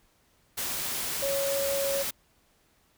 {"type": "tone in noise", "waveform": "sine", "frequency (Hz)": 554.4, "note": "C#5", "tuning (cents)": 0, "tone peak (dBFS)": -27, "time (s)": [1.22, 2.03], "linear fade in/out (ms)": 10, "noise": "white", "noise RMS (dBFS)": -32, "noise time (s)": [0.57, 2.11], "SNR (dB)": 2, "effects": ["pink hiss -66 dBFS RMS until 2.97 s"]}